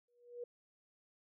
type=tone with exponential growth; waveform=sine; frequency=482.5 Hz; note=B4; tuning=40 cents flat; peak=-39 dBFS; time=0.08-0.44 s; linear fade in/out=5 ms; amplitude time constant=77 ms; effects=none